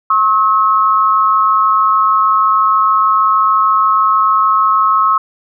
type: tone pair together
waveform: sine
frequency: 1081 / 1287.4 Hz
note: C#6 / E6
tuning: -44 / -41 cents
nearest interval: minor third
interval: 303 cents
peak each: -11 dBFS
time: 0.1-5.18 s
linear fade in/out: 5 ms
effects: none